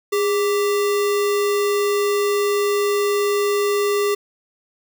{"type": "tone with sample-and-hold", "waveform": "sine", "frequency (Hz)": 409.3, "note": "G#4", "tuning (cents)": -25, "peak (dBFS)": -16, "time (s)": [0.12, 4.15], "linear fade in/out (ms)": 10, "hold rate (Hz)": 1575, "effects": []}